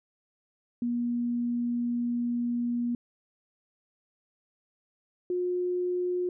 sine tone pair in turn, 239.6 / 359 Hz, A#3 / F4, +48 / +48 cents, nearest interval perfect fifth, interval 700 cents, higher second, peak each -26 dBFS, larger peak neither, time 0.82-2.95 / 5.3-6.29 s, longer first, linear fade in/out 2 ms, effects none

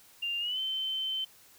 sine tone with pitch glide, 2794 to 3082 Hz, F7 to G7, 0 to -30 cents, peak -30 dBFS, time 0.22-1.25 s, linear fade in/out 10 ms, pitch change +170 cents, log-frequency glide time 0.39-0.59 s, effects white hiss -58 dBFS RMS until 1.58 s

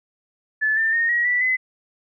sine tone with pitch steps, 1734 / 1788.9 / 1845.6 / 1904.1 / 1964.4 / 2027 Hz, A6 / A6 / A#6 / A#6 / B6 / B6, -26 / +28 / -18 / +36 / -10 / +45 cents, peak -17 dBFS, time 0.61-1.57 s, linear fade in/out 20 ms, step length 160 ms, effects none

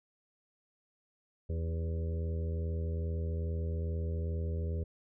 harmonic tone with a mistuned harmonic, 82.41 Hz, E2, in tune, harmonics 1 / 2 / 3 / 4 / 5 / 6 / 7, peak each -32 / -42 / -50 / -54 / -45 / -47 / -53 dBFS, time 1.49-4.84 s, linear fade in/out 10 ms, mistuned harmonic 5, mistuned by -29 cents, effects none

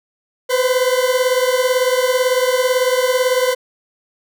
40% pulse beating tone pair, 501 / 519 Hz, B4 / C5, +25 / -14 cents, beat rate 18 Hz, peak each -15 / -17 dBFS, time 0.49-3.55 s, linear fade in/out 20 ms, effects none

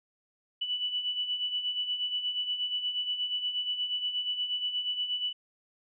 sine beating tone pair, 2960 / 2968.4 Hz, F#7 / F#7, 0 / +5 cents, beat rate 8.4 Hz, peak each -37 / -30 dBFS, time 0.61-5.33 s, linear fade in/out 10 ms, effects none

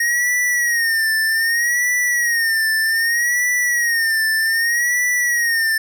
square tone with vibrato, 1865 Hz, A#6, in tune, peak -16 dBFS, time 0-5.78 s, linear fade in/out 5 ms, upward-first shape sine, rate 0.64 Hz, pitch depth 92 cents each way, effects 9-bit

